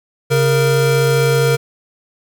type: tone pair together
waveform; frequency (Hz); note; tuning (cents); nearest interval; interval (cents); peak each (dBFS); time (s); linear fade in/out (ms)
square; 136.93 / 466.2; C#3 / A#4; -21 / 0; octave + major sixth; 2121; -15; 0.3-1.57; 20
effects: 8-bit